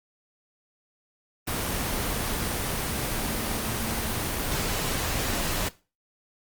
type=tone in noise; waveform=sine; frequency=225.2 Hz; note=A3; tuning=40 cents sharp; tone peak=-35 dBFS; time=3.24-4.13 s; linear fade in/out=10 ms; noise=pink; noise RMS=-28 dBFS; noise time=1.47-5.69 s; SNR=-10 dB; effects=noise-tail reverb RT60 0.3 s tail -18 dB re dry + Opus 24 kbps